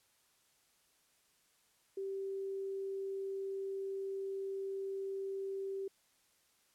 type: tone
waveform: sine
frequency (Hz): 389.2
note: G4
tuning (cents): -12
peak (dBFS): -37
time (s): 1.97-5.88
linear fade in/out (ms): 5
effects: white hiss -72 dBFS RMS until 6.74 s + low-pass 12000 Hz 12 dB/octave